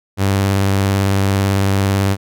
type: tone with vibrato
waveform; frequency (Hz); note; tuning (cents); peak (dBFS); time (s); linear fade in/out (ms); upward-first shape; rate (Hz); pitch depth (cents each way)
sawtooth; 98; G2; 0; -9; 0.17-2.17; 50; sine; 18; 32
effects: none